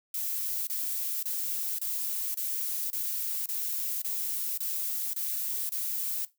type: noise bursts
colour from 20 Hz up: violet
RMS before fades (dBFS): -32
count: 11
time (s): 0.14-6.25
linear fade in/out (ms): 2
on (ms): 530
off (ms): 28
effects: noise-tail reverb RT60 0.2 s tail -17 dB re dry